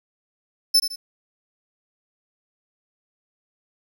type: tone with echo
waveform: 40% pulse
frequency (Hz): 5274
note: E8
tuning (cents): 0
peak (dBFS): -12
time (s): 0.74-0.8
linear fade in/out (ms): 10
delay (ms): 80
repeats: 2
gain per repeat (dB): -9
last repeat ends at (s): 0.96
effects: 9-bit